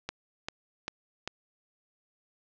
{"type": "click train", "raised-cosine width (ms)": 0.2, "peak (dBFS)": -16, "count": 4, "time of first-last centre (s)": [0.09, 1.276], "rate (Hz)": 2.53, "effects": ["low-pass 6000 Hz 12 dB/octave"]}